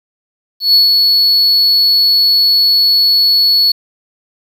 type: tone with ADSR envelope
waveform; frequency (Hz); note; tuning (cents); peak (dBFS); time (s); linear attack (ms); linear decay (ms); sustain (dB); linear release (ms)
triangle; 4400; C#8; -14; -3; 0.6-3.72; 140; 140; -3; 6
effects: 7-bit